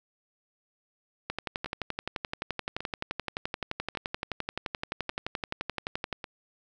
two click trains, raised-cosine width 0.3 ms, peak -15 / -20 dBFS, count 57 / 5, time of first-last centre 1.3-6.128 / 1.66-6.242 s, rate 11.6 / 0.873 Hz, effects none

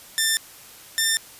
10% pulse tone pair in turn, 1785 / 1795.3 Hz, A6 / A6, +24 / +34 cents, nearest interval unison, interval 10 cents, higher second, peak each -10 dBFS, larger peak neither, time 0.18-0.37 / 0.98-1.17 s, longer neither, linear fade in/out 0 ms, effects white hiss -45 dBFS RMS until 1.39 s + resampled to 32000 Hz

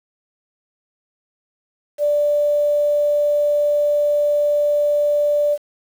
sine tone, 587.3 Hz, D5, in tune, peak -14 dBFS, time 1.98-5.58 s, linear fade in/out 50 ms, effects 7-bit

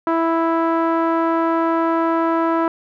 sawtooth tone with low-pass filter, 329.6 Hz, E4, in tune, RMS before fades -18 dBFS, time 0.07-2.68 s, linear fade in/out 2 ms, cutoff 1200 Hz, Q 2.6, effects none

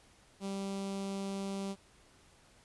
sawtooth tone with notch filter, 196 Hz, G3, in tune, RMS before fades -38 dBFS, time 0.4-1.76 s, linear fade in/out 50 ms, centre 1700 Hz, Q 1.1, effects pink hiss -63 dBFS RMS until 2.64 s + resampled to 24000 Hz

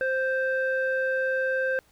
square tone with low-pass filter, 523.3 Hz, C5, in tune, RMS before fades -26 dBFS, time 0.01-1.79 s, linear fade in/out 0 ms, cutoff 1500 Hz, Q 3.1, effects pink hiss -62 dBFS RMS until 1.91 s

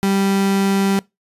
35% pulse tone, 196 Hz, G3, in tune, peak -13 dBFS, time 0.03-0.99 s, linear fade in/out 0 ms, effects noise-tail reverb RT60 0.2 s tail -23 dB re dry + resampled to 32000 Hz

